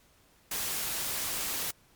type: noise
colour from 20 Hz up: white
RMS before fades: -33 dBFS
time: 0.51-1.71 s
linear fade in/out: 5 ms
effects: pink hiss -63 dBFS RMS until 1.95 s + MP3 96 kbps